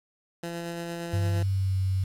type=tone with tremolo; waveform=15% pulse; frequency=170 Hz; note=F3; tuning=46 cents flat; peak=-25 dBFS; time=0.43-1.43 s; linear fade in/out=5 ms; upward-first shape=triangle; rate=8.7 Hz; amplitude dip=30%
type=tone with pitch glide; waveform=sine; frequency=98.2 to 94.91 Hz; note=G2 to F#2; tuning=+4 to +45 cents; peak=-23 dBFS; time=1.13-2.04 s; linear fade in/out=5 ms; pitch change=-59 cents; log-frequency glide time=1.3-1.76 s
effects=resampled to 32000 Hz + 8-bit